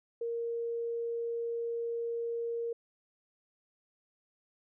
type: tone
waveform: sine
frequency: 466.2 Hz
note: A#4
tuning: in tune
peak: -32 dBFS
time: 0.21-2.73 s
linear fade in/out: 5 ms
effects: none